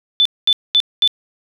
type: tone bursts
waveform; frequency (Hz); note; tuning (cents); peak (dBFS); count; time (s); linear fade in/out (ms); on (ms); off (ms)
sine; 3513; A7; -3; -9; 4; 0.2-1.076; 0; 54; 220
effects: none